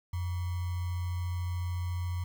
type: tone with sample-and-hold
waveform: sine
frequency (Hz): 88.6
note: F2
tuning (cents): +25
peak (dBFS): -30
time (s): 0.13-2.24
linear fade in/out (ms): 5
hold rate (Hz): 1050
effects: none